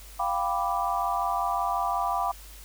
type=chord; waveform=sine; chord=G dominant seventh; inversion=third; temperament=equal; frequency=698.5 / 784 / 987.8 / 1174.7 Hz; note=F5 / G5 / B5 / D6; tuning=0 / 0 / 0 / 0 cents; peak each=-30 dBFS; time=0.19-2.32 s; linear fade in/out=10 ms; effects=added 50 Hz sine -45 dBFS peak until 2.64 s + white hiss -49 dBFS RMS until 2.64 s